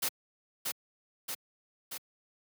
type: noise with echo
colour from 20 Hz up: white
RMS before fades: -31 dBFS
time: 0.02-0.09 s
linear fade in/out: 10 ms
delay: 630 ms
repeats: 3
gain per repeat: -3 dB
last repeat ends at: 1.98 s
effects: high-pass 150 Hz 12 dB/octave